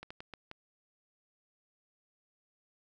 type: slowing click train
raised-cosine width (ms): 0.3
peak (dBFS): -28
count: 5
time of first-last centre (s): 0.03-0.514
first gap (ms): 75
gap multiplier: 1.33
effects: none